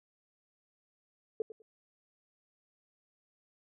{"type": "tone with echo", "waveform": "sine", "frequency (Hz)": 440, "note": "A4", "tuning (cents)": 0, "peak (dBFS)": -28, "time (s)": [1.4, 1.42], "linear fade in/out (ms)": 2, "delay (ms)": 100, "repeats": 2, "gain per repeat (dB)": -14, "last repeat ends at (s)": 1.62, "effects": []}